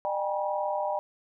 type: tone cluster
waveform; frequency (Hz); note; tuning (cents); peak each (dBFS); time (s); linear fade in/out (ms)
sine; 603 / 788 / 829 / 963; D5 / G5 / G#5 / B5; +46 / +9 / -3 / -44; -30 / -32 / -37 / -33; 0.05-0.99; 0
effects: none